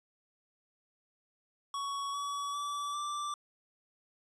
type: tone with pitch steps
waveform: square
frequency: 1118 / 1136.2 / 1154.8 / 1173.6 Hz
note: C#6 / C#6 / D6 / D6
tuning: +14 / +42 / -30 / -2 cents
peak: -35 dBFS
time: 1.74-3.34 s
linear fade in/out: 2 ms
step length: 400 ms
effects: resampled to 22050 Hz